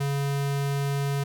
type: tone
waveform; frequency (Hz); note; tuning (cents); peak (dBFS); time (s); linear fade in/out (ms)
square; 140.3; C#3; +21; -25; 0-1.24; 10
effects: none